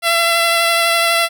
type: tone with vibrato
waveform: 10% pulse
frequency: 675 Hz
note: E5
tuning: 41 cents sharp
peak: -4 dBFS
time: 0.02-1.29 s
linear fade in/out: 50 ms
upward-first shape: sine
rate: 12 Hz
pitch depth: 14 cents each way
effects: none